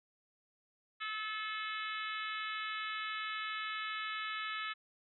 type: harmonic tone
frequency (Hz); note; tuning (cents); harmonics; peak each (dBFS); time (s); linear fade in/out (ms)
432.6; A4; -29; 3 / 4 / 5 / 6 / 7 / 8 / 9; -41 / -43 / -45 / -47 / -48 / -49 / -50; 1-4.74; 20
effects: none